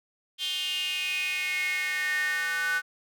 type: tone with high-pass filter sweep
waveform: square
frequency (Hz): 166.4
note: E3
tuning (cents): +17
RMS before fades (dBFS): -29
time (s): 0.38-2.82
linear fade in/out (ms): 50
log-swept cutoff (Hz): 3200 to 1500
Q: 8.3
effects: none